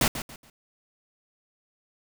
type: noise with echo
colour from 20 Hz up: pink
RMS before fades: -22 dBFS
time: 0.01-0.08 s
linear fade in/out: 2 ms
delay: 140 ms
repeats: 3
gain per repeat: -11 dB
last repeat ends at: 0.5 s
effects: none